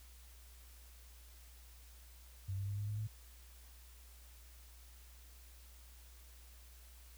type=tone with pitch steps; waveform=sine; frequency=96.4 / 98.54 / 100.73 / 102.96 / 105.25 / 107.58 Hz; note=G2 / G2 / G2 / G#2 / G#2 / A2; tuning=-28 / +10 / +48 / -15 / +24 / -39 cents; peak=-37 dBFS; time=2.48-3.074 s; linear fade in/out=10 ms; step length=99 ms; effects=added 60 Hz sine -56 dBFS peak until 7.17 s + white hiss -63 dBFS RMS until 7.17 s